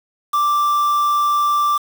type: tone with quantisation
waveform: triangle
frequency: 1174.7 Hz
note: D6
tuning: in tune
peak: -12 dBFS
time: 0.33-1.78 s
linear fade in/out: 10 ms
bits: 5
effects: none